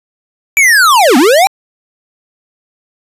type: linear two-way sweep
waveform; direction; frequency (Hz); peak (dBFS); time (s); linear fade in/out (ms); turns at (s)
square; down then up; 2351 to 229.9 to 817; -5; 0.57-1.47; 0; 1.17
effects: resampled to 32000 Hz